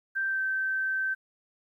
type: tone with pitch glide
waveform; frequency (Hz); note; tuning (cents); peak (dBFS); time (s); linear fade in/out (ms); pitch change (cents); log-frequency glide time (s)
sine; 1568 to 1549.1; G6 to G6; 0 to -21; -26; 0.15-1.15; 20; -21; 0.27-0.41
effects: 11-bit